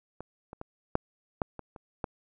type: clicks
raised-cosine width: 1 ms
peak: -25 / -28 / -24 / -10 / -13 / -25 / -30 / -17 dBFS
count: 8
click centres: 0.206 / 0.531 / 0.614 / 0.954 / 1.418 / 1.593 / 1.762 / 2.042 s
effects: none

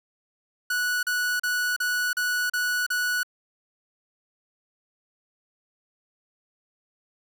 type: tone bursts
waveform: 45% pulse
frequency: 1473 Hz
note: F#6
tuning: 8 cents flat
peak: -23 dBFS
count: 7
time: 0.7-3.232 s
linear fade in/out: 5 ms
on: 330 ms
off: 37 ms
effects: none

